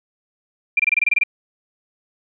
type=tone bursts; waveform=sine; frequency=2382 Hz; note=D7; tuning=24 cents sharp; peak=-12 dBFS; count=10; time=0.77-1.236 s; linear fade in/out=5 ms; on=25 ms; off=24 ms; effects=none